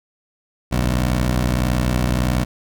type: beating tone pair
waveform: 15% pulse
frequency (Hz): 61.6 / 73.6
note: B1 / D2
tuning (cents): -4 / +4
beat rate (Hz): 12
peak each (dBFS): -11 / -19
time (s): 0.71-2.45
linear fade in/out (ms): 20
effects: none